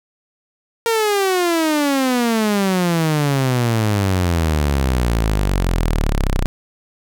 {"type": "exponential sweep", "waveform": "sawtooth", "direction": "down", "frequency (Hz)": [466.2, 30.02], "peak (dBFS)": -11, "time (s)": [0.86, 6.46], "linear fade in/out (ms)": 0, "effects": []}